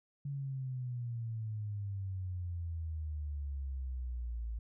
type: exponential sweep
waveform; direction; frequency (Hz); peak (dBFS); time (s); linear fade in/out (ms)
sine; down; 142.5 to 55.3; -36; 0.25-4.59; 5
effects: none